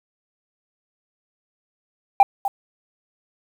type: tone with echo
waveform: sine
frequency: 795 Hz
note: G5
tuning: 24 cents sharp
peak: -4 dBFS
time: 2.2-2.23 s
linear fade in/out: 2 ms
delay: 250 ms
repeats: 1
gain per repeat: -15 dB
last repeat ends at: 2.48 s
effects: tanh soft clip ceiling -6 dBFS + 7-bit